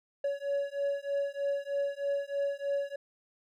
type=beating tone pair; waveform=triangle; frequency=561 / 564.2 Hz; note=C#5 / C#5; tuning=+21 / +30 cents; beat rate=3.2 Hz; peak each=-31 dBFS; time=0.24-2.96 s; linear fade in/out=5 ms; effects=none